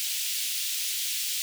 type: high-pass noise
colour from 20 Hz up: pink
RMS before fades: -30 dBFS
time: 0-1.42 s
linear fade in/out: 0 ms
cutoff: 2800 Hz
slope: 24 dB/octave
effects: none